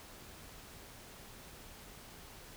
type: silence
effects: pink hiss -53 dBFS RMS until 2.56 s